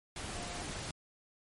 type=tone in noise; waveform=sine; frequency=705 Hz; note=F5; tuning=16 cents sharp; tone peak=-46 dBFS; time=0.35-0.62 s; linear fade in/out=2 ms; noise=pink; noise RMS=-41 dBFS; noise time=0.16-0.91 s; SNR=-8 dB; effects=MP3 48 kbps